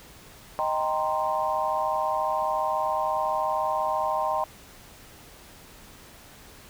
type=chord; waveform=sine; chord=C minor seventh; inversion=first; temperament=equal; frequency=622.3 / 784 / 932.3 / 1046.5 Hz; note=Eb5 / G5 / Bb5 / C6; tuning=0 / 0 / 0 / 0 cents; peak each=-29 dBFS; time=0.59-4.44 s; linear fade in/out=0 ms; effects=pink hiss -49 dBFS RMS until 6.69 s